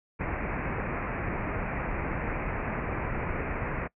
pink low-pass noise, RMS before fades -32 dBFS, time 0.19-3.88 s, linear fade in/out 20 ms, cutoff 2500 Hz, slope 96 dB/octave, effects noise-tail reverb RT60 0.1 s tail -23 dB re dry

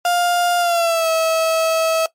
35% pulse tone with pitch glide, 703 to 648.4 Hz, F5 to E5, +11 to -29 cents, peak -13 dBFS, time 0.05-2.06 s, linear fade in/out 2 ms, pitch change -140 cents, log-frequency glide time 0.58-1.09 s, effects noise-tail reverb RT60 0.1 s tail -18 dB re dry + MP3 64 kbps

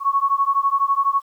sine beating tone pair, 1102 / 1114 Hz, C#6 / C#6, -11 / +8 cents, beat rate 12 Hz, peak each -19 dBFS, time 0-1.22 s, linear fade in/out 50 ms, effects 9-bit

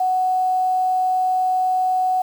sine tone with quantisation, 742 Hz, F#5, 5 cents sharp, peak -16 dBFS, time 0-2.22 s, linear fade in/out 5 ms, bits 7, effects none

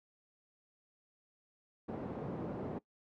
pink band-pass noise, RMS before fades -41 dBFS, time 1.88-2.79 s, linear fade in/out 10 ms, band 160 to 560 Hz, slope 12 dB/octave, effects noise-tail reverb RT60 0.1 s tail -20 dB re dry

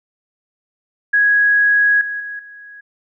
sine tone with level steps, 1661.2 Hz, G#6, in tune, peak -10 / -21 / -25 / -35 dBFS, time 1.13-2.81 s, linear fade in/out 10 ms, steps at 2.01 / 2.2 / 2.39 s, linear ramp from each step 2 ms, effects none

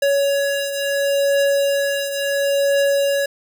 square beating tone pair, 560 / 560.72 Hz, C#5 / C#5, +18 / +20 cents, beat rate 0.72 Hz, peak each -18 / -24 dBFS, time 0.02-3.26 s, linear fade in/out 5 ms, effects none

